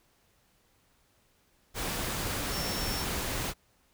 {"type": "tone in noise", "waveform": "sine", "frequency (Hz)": 5430, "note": "F8", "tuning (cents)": -50, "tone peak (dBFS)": -37, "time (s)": [2.5, 3.06], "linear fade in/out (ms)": 50, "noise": "pink", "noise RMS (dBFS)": -33, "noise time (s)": [1.74, 3.54], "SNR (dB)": -7, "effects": ["pink hiss -68 dBFS RMS until 3.93 s"]}